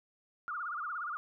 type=tone with vibrato; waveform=sine; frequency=1300 Hz; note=E6; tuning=24 cents flat; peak=-35 dBFS; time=0.48-1.17 s; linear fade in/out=0 ms; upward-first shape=sine; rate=17 Hz; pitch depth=190 cents each way; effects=none